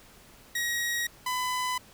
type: tone pair in turn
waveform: sawtooth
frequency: 1895 / 1003.8 Hz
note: A#6 / B5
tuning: +28 / +28 cents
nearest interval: major seventh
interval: 1100 cents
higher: first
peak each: -24 dBFS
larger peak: neither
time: 0.55-1.07 / 1.26-1.78 s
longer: neither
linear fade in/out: 5 ms
effects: pink hiss -54 dBFS RMS until 1.93 s